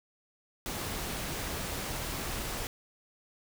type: noise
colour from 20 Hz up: pink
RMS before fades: -36 dBFS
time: 0.66-2.67 s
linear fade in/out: 0 ms
effects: none